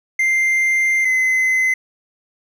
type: tone pair in turn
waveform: triangle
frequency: 2093 / 2046 Hz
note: C7 / C7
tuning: 0 / -39 cents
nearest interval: unison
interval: 39 cents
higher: first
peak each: -12 dBFS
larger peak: neither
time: 0.19-1.05 / 1.05-1.74 s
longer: first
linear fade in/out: 5 ms
effects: none